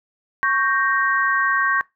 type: chord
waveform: sine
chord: G diminished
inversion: second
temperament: equal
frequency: 1108.7 / 1568 / 1864.7 Hz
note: Db6 / G6 / Bb6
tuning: 0 / 0 / 0 cents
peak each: -20 / -20 / -23 dBFS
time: 0.43-1.81 s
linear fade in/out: 0 ms
effects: noise-tail reverb RT60 0.2 s tail -22 dB re dry